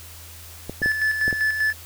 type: clicks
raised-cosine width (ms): 2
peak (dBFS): -16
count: 5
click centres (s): 0.696 / 0.818 / 0.86 / 1.28 / 1.328
type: tone with tremolo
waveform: triangle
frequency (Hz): 1738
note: A6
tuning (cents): -22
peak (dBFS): -16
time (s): 0.82-1.73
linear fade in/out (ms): 10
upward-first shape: square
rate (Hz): 5.1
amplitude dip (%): 50
effects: added 83 Hz sine -43 dBFS peak until 1.85 s + white hiss -43 dBFS RMS until 1.85 s